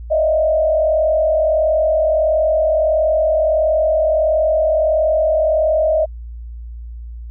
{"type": "tone with frequency modulation", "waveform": "sine", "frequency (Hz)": 627, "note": "D#5", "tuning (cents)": 13, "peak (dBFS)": -12, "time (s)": [0.1, 6.06], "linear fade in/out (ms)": 20, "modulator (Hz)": 41.5, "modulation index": 0.79, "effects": ["added 58 Hz sine -28 dBFS peak until 7.3 s"]}